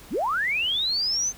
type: linear sweep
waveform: sine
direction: up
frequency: 123.47 to 6330 Hz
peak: -22 dBFS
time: 0.1-1.33 s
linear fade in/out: 50 ms
effects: added 40 Hz sine -57 dBFS peak until 1.37 s + pink hiss -47 dBFS RMS until 1.37 s